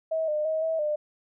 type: tone with pitch steps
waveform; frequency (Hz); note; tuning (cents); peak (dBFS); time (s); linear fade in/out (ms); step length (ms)
sine; 642 / 605 / 633 / 646 / 601; E5 / D#5 / D#5 / E5 / D5; -46 / -49 / +30 / -35 / +40; -24; 0.11-0.96; 10; 170
effects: none